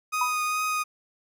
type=tone with vibrato; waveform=30% pulse; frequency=1244.5 Hz; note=D#6; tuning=in tune; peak=-22 dBFS; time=0.12-0.84 s; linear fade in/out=20 ms; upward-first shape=triangle; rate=2.4 Hz; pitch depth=15 cents each way
type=tone with exponential decay; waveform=sine; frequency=987.8 Hz; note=B5; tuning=in tune; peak=-20 dBFS; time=0.21-0.39 s; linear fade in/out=5 ms; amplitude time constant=37 ms
effects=none